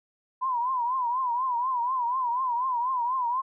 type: tone with vibrato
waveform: sine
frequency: 995 Hz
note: B5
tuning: 13 cents sharp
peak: -24 dBFS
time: 0.41-3.42 s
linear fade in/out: 20 ms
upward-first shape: triangle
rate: 4.1 Hz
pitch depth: 130 cents each way
effects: none